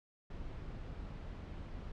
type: noise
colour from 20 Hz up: brown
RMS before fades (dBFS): -45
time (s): 0.3-1.92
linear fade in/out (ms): 5
effects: low-pass 4000 Hz 12 dB/octave